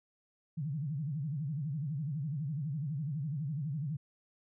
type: tone with vibrato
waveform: sine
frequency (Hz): 146.83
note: D3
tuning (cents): 0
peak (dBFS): -33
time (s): 0.57-3.97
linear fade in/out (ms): 10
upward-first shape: sine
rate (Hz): 12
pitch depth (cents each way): 200
effects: none